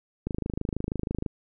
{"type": "click train", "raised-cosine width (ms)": 3, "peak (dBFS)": -16, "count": 27, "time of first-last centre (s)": [0.27, 1.262], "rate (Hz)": 26.2, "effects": []}